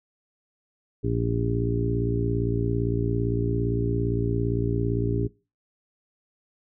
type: harmonic tone with a mistuned harmonic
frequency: 57.6 Hz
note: A#1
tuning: 20 cents flat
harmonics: 1 / 2 / 3 / 4 / 5 / 6 / 7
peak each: -31 / -26 / -33 / -36 / -30 / -35 / -30 dBFS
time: 1.03-5.28 s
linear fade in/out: 20 ms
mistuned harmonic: 1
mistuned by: -17 cents
effects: noise-tail reverb RT60 0.3 s tail -21 dB re dry